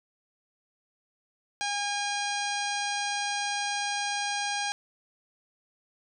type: harmonic tone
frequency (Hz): 813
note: G#5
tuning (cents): -37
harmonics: 1 / 2 / 3 / 4 / 5 / 6 / 7 / 8 / 10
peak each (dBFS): -32 / -35 / -37 / -38 / -39 / -40 / -40 / -41 / -42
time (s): 1.61-4.72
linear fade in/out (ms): 0
effects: none